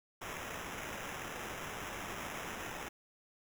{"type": "noise with sample-and-hold", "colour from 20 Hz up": "white", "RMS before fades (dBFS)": -43, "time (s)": [0.21, 2.89], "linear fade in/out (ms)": 10, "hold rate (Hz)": 4410, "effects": []}